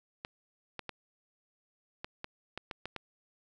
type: clicks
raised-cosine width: 0.3 ms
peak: -22 dBFS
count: 9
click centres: 0.249 / 0.793 / 0.893 / 2.045 / 2.244 / 2.576 / 2.712 / 2.856 / 2.963 s
effects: none